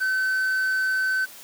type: tone with quantisation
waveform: triangle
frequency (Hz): 1527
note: G6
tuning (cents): -46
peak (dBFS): -19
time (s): 0-1.26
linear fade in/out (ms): 20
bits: 8
effects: white hiss -44 dBFS RMS until 1.43 s + high-pass 200 Hz 12 dB/octave